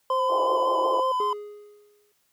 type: tone with vibrato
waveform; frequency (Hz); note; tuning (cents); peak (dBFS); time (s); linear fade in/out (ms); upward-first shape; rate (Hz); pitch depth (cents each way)
triangle; 1019; C6; -46; -21; 0.1-1.33; 2; square; 5.4; 20
type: tone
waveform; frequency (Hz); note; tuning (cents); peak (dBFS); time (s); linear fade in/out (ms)
sine; 523.3; C5; 0; -25; 0.1-1.12; 5
type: band-pass noise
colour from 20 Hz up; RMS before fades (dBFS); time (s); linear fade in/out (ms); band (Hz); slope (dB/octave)
pink; -30; 0.29-1.01; 10; 330 to 1100; 96
type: tone with exponential decay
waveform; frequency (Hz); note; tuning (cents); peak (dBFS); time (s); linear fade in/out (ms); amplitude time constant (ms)
triangle; 415.3; G#4; 0; -24; 1.2-2.12; 2; 200
effects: white hiss -69 dBFS RMS until 2.32 s